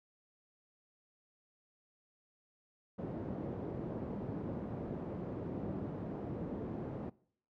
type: band-pass noise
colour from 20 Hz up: pink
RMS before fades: -41 dBFS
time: 2.98-7.1 s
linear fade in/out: 10 ms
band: 130 to 450 Hz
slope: 12 dB/octave
effects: noise-tail reverb RT60 0.6 s tail -22 dB re dry